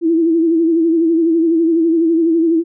sine tone with vibrato, 329.6 Hz, E4, in tune, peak -10 dBFS, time 0.01-2.64 s, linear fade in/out 50 ms, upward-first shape sine, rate 12 Hz, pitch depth 59 cents each way, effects none

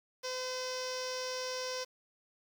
sawtooth tone with low-pass filter, 510 Hz, C5, 44 cents flat, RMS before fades -38 dBFS, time 0.23-1.85 s, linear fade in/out 20 ms, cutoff 5400 Hz, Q 5.6, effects 9-bit

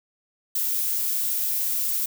violet noise, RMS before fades -25 dBFS, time 0.55-2.06 s, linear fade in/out 5 ms, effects none

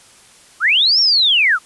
sine linear two-way sweep, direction up then down, 1178 to 5588 to 1178 Hz, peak -10 dBFS, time 0.6-1.59 s, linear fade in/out 50 ms, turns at 1 s, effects white hiss -46 dBFS RMS until 1.65 s + resampled to 24000 Hz

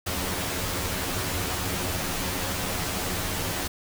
pink noise with comb filter, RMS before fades -29 dBFS, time 0.06-3.68 s, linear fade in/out 10 ms, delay 11 ms, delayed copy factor +0.85, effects none

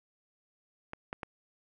clicks, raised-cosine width 0.5 ms, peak -24 / -21 / -22 dBFS, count 3, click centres 0.934 / 1.129 / 1.232 s, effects none

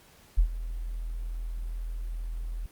sine tone with ADSR envelope, 41.2 Hz, E1, in tune, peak -15 dBFS, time 0.37-2.66 s, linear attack 19 ms, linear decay 83 ms, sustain -16 dB, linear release 3 ms, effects pink hiss -57 dBFS RMS until 2.71 s + Opus 48 kbps

